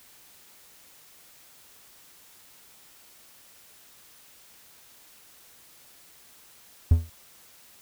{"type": "tone with exponential decay", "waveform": "triangle", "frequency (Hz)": 82.7, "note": "E2", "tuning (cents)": 6, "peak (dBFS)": -9, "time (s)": [6.91, 7.1], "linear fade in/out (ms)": 5, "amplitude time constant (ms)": 40, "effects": ["white hiss -54 dBFS RMS until 7.81 s"]}